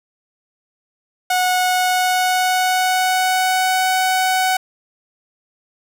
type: tone with pitch glide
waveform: sawtooth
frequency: 733 to 748 Hz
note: F#5 to F#5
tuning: -16 to +19 cents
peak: -11 dBFS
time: 1.3-4.57 s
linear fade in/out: 5 ms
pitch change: +35 cents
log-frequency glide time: 1.7-3.91 s
effects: none